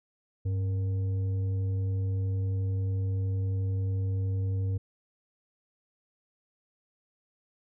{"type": "tone with frequency modulation", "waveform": "sine", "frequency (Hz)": 98, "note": "G2", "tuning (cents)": 0, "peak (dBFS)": -26, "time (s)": [0.45, 4.78], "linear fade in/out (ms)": 10, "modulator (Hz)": 369, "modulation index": 0.23, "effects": []}